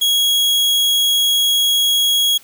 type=tone; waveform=40% pulse; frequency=3315 Hz; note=G#7; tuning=4 cents flat; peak=-12 dBFS; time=0.01-2.38 s; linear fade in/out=10 ms; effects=white hiss -46 dBFS RMS until 2.43 s